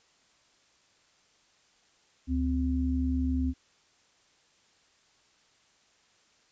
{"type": "tone pair together", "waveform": "sine", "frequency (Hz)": [72.54, 258.5], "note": ["D2", "C4"], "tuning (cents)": [-21, -21], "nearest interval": "octave + minor seventh", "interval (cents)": 2200, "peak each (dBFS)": -28, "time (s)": [2.27, 3.54], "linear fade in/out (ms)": 50, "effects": ["white hiss -65 dBFS RMS until 6.51 s", "resampled to 16000 Hz"]}